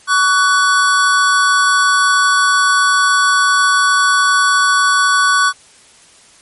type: tone pair together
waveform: square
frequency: 1133 / 1487.2 Hz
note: C#6 / F#6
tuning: +37 / +8 cents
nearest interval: perfect fourth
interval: 471 cents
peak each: -13 dBFS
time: 0.07-5.53 s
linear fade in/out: 50 ms
effects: white hiss -45 dBFS RMS until 6.41 s + MP3 48 kbps